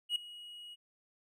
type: tone with ADSR envelope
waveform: triangle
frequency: 2900 Hz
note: F#7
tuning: 35 cents flat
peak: -26 dBFS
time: 0.09-0.76 s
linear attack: 67 ms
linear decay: 5 ms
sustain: -19 dB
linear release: 30 ms
effects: none